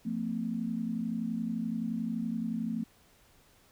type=tone cluster; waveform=sine; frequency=175.6 / 225.3 / 256.9 Hz; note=F3 / A3 / C4; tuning=+10 / +41 / -32 cents; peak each=-38 / -32 / -38 dBFS; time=0.05-2.84 s; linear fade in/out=10 ms; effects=pink hiss -63 dBFS RMS until 3.71 s